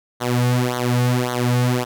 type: tone with flanger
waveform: sawtooth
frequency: 123.47 Hz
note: B2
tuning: in tune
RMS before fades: -19 dBFS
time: 0.2-1.85 s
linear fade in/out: 20 ms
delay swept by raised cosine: 0.39 to 3.09 ms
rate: 1.8 Hz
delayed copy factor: -0.95
effects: none

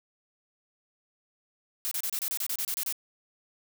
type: noise bursts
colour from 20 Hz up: blue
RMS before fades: -31 dBFS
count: 12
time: 1.85-2.925 s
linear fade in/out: 0 ms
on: 63 ms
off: 29 ms
effects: none

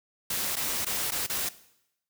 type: noise with dropouts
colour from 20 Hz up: white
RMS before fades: -30 dBFS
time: 0.3-1.49 s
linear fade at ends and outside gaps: 5 ms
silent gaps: 0.557-0.566 / 0.849-0.864 / 1.108-1.118 / 1.266-1.297 s
effects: noise-tail reverb RT60 0.8 s tail -17 dB re dry

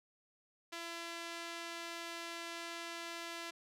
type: tone with band-pass filter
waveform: sawtooth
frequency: 337.4 Hz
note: E4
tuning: 40 cents sharp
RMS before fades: -45 dBFS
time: 0.72-3.51 s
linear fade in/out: 10 ms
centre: 3300 Hz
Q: 0.57
effects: none

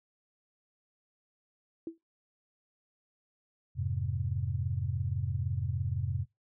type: tone with exponential decay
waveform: sine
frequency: 329.6 Hz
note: E4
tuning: in tune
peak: -31 dBFS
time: 1.87-1.98 s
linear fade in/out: 2 ms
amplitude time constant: 23 ms
type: chord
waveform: sine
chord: F minor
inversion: none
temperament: just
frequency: 87.31 / 104.77 / 130.96 Hz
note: F2 / Ab2 / C3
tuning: 0 / +16 / +2 cents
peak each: -34 dBFS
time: 3.75-6.26 s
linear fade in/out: 50 ms
effects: noise-tail reverb RT60 0.2 s tail -26 dB re dry

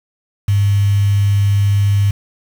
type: tone with quantisation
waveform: sine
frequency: 100.8 Hz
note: G2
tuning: 49 cents sharp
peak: -10 dBFS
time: 0.48-2.11 s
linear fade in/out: 5 ms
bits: 5
effects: none

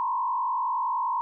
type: tone with frequency modulation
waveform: sine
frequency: 987.8 Hz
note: B5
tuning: in tune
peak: -24 dBFS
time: 0-1.21 s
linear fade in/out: 0 ms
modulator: 50.3 Hz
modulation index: 1.4
effects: none

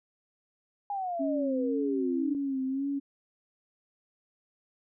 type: exponential sweep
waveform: sine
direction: down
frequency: 823 to 295.7 Hz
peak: -30 dBFS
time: 0.9-2.35 s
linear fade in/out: 2 ms
type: tone with vibrato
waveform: sine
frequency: 271.3 Hz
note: C#4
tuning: 37 cents flat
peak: -28 dBFS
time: 1.19-3 s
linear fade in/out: 20 ms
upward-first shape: sine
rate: 1.9 Hz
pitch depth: 62 cents each way
effects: none

